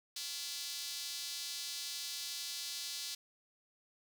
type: tone with high-pass filter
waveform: square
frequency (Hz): 155.56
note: D#3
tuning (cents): 0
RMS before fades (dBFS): -42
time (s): 0.16-3.15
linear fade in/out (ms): 5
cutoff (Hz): 4300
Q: 2
effects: none